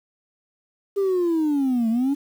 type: linear two-way sweep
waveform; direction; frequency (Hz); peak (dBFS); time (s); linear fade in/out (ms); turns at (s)
sine; down then up; 403.4 to 220 to 288.7; -16; 0.96-2.15; 20; 1.89
effects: tanh soft clip ceiling -17 dBFS + 8-bit